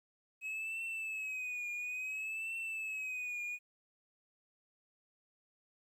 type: tone with vibrato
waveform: triangle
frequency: 2555 Hz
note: D#7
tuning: 45 cents sharp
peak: -36 dBFS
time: 0.41-3.59 s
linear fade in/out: 50 ms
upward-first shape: triangle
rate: 0.58 Hz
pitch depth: 95 cents each way
effects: 12-bit